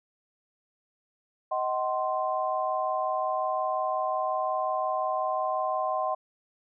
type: chord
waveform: sine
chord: C diminished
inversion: first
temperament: just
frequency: 627.9 / 753.5 / 1046.5 Hz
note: Eb5 / Gb5 / C6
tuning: +16 / +31 / 0 cents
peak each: -30 dBFS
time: 1.51-6.15 s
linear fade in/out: 10 ms
effects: none